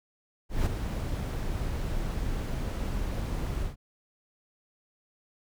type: noise with ADSR envelope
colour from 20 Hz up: brown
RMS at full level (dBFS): -24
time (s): 0.49-3.76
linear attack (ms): 170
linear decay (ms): 12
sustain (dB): -7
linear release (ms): 130
effects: none